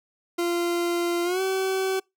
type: tone with pitch glide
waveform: 40% pulse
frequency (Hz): 345.5 to 381.1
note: F4 to G4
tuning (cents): -19 to -49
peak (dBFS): -22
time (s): 0.38-2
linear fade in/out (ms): 10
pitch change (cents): +170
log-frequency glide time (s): 1.24-1.41
effects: noise-tail reverb RT60 0.2 s tail -26 dB re dry